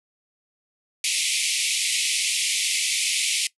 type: band-pass noise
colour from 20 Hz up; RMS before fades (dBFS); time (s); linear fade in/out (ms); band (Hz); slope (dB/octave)
pink; -24; 1.04-3.47; 2; 2100 to 11000; 96
effects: noise-tail reverb RT60 0.1 s tail -19 dB re dry